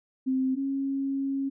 sine tone pair in turn, 261.6 / 273.1 Hz, C4 / C#4, 0 / -26 cents, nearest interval minor second, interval 74 cents, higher second, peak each -23 / -26 dBFS, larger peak first, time 0.26-0.56 / 0.56-1.5 s, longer second, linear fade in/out 20 ms, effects none

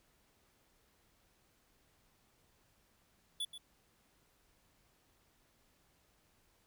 square tone with echo, 3443 Hz, A7, 38 cents flat, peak -36 dBFS, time 3.4-3.45 s, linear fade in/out 5 ms, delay 130 ms, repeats 1, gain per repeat -11 dB, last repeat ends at 3.58 s, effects pink hiss -72 dBFS RMS until 6.66 s

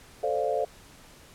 sine chord, D minor seventh, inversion second, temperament equal, 440 / 523.3 / 587.3 / 698.5 Hz, A4 / C5 / D5 / F5, 0 / 0 / 0 / 0 cents, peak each -30 dBFS, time 0.23-0.65 s, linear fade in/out 5 ms, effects pink hiss -52 dBFS RMS until 1.34 s + low-pass 12000 Hz 12 dB/octave

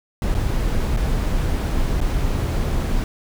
brown noise with dropouts, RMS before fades -20 dBFS, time 0.22-3.04 s, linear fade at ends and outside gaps 1 ms, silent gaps 0.343-0.349 / 0.964-0.971 / 2.005-2.013 s, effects none

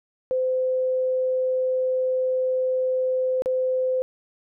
sine tone with dropouts, 514 Hz, C5, 31 cents flat, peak -20 dBFS, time 0.31-4.02 s, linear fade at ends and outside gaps 0 ms, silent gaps 3.421-3.459 s, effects none

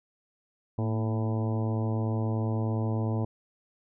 harmonic tone with a mistuned harmonic, 110 Hz, A2, in tune, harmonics 1 / 2 / 3 / 4 / 5 / 6 / 7 / 8 / 9, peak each -27 / -33 / -37 / -39 / -41 / -43 / -44 / -45 / -46 dBFS, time 0.78-3.25 s, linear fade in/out 5 ms, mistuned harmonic 2, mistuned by +54 cents, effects none

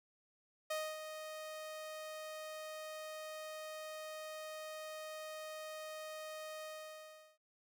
sawtooth tone with ADSR envelope, 622.3 Hz, D#5, in tune, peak -32 dBFS, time 0.7-7.38 s, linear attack 8 ms, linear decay 260 ms, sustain -9 dB, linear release 740 ms, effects none

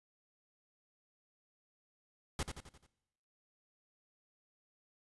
pink noise with echo, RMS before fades -36 dBFS, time 2.39-2.43 s, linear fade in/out 2 ms, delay 87 ms, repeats 5, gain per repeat -6 dB, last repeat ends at 2.865 s, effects noise-tail reverb RT60 1.0 s tail -22 dB re dry + resampled to 24000 Hz

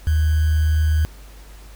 sine tone with sample-and-hold, 77.78 Hz, D#2, in tune, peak -14 dBFS, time 0.07-1.05 s, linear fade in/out 0 ms, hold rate 1575 Hz, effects added 50 Hz sine -39 dBFS peak until 1.75 s + pink hiss -48 dBFS RMS until 1.75 s

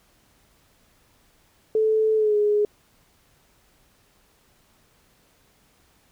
sine tone with pitch glide, 436.7 to 417 Hz, A4 to G#4, -13 to +7 cents, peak -17 dBFS, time 1.75-2.65 s, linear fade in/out 2 ms, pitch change -80 cents, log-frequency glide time 2.16-2.36 s, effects pink hiss -61 dBFS RMS until 6.11 s

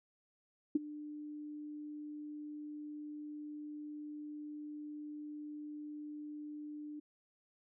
sine tone with ADSR envelope, 298.5 Hz, D4, 28 cents sharp, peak -24 dBFS, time 0.75-7 s, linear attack 6 ms, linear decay 21 ms, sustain -19 dB, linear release 9 ms, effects none

